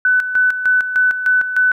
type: tone with tremolo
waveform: sine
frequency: 1500 Hz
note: F#6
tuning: 23 cents sharp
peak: -10 dBFS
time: 0.05-1.72 s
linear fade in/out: 2 ms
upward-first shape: square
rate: 3.3 Hz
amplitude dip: 65%
effects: none